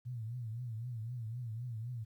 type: tone with vibrato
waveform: sine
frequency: 117 Hz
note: A#2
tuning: 7 cents sharp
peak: -38 dBFS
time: 0.05-2.05 s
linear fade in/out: 20 ms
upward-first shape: triangle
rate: 3.9 Hz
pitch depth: 150 cents each way
effects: 12-bit